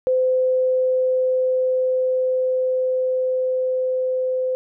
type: tone with level ramp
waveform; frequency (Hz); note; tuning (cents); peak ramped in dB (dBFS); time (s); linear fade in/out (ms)
sine; 513; C5; -34; -15 to -19; 0.07-4.55; 0
effects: none